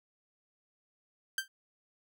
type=tone with exponential decay; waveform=sawtooth; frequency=1568 Hz; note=G6; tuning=in tune; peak=-24 dBFS; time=1.38-1.48 s; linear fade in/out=2 ms; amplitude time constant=21 ms; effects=none